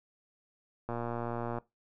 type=click train; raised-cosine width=1 ms; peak=-22 dBFS; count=83; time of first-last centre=0.89-1.585 s; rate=118 Hz; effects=noise-tail reverb RT60 0.2 s tail -20 dB re dry